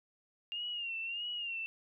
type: tone with vibrato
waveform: sine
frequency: 2794 Hz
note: F7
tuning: in tune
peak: -36 dBFS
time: 0.52-1.66 s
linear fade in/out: 0 ms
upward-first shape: sine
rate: 1.6 Hz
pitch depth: 79 cents each way
effects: none